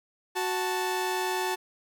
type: tone pair together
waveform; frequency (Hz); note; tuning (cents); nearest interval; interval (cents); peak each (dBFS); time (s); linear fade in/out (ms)
sawtooth; 370 / 880; F#4 / A5; 0 / 0; octave + minor third; 1500; -26 / -26; 0.35-1.56; 20
effects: none